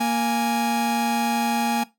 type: tone pair together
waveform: 45% pulse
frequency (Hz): 233.1 / 830.1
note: A#3 / G#5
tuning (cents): 0 / -1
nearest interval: octave + minor seventh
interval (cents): 2199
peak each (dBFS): -23 / -23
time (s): 0-1.84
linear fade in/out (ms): 10
effects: noise-tail reverb RT60 0.2 s tail -18 dB re dry